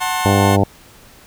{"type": "chord", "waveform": "sawtooth", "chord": "F# diminished", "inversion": "none", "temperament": "just", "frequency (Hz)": [740, 888, 1065.6], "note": ["F#5", "A5", "C6"], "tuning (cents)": [0, 16, 31], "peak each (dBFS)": [-18, -20, -18], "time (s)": [0, 0.57], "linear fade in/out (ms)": 20}
{"type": "harmonic tone", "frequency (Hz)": 99.2, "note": "G2", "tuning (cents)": 21, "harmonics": [1, 2, 3, 4, 5, 6, 7, 8, 9], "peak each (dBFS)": [-15, -18, -20, -21, -22, -23, -23, -24, -25], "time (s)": [0.25, 0.64], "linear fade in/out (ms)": 5}
{"effects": ["pink hiss -45 dBFS RMS until 1.26 s"]}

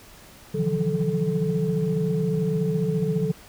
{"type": "tone cluster", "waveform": "sine", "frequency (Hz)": [132.5, 154.2, 169, 183.5, 435.5], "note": ["C3", "D#3", "E3", "F#3", "A4"], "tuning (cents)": [22, -15, 43, -14, -18], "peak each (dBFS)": [-33, -26, -26, -27, -26], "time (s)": [0.54, 3.32], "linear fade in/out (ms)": 10, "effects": ["tanh soft clip ceiling -12 dBFS", "pink hiss -48 dBFS RMS until 3.48 s"]}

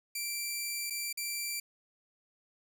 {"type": "tone with dropouts", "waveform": "10% pulse", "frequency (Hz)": 2349, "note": "D7", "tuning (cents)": 0, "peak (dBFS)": -25, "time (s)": [0.15, 1.6], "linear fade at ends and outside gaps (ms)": 5, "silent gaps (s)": [[0.9, 0.905], [1.128, 1.173]], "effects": []}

